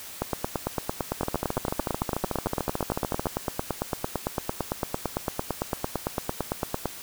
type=two click trains; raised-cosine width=1 ms; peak=-12 / -11 dBFS; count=29 / 60; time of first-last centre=1.21-3.269 / 0.22-6.857 s; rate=13.6 / 8.89 Hz; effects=white hiss -41 dBFS RMS until 7.02 s